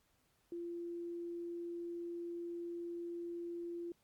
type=tone; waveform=sine; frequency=343.5 Hz; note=F4; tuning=29 cents flat; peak=-40 dBFS; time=0.52-3.92 s; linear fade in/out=2 ms; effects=pink hiss -75 dBFS RMS until 4.03 s + MP3 96 kbps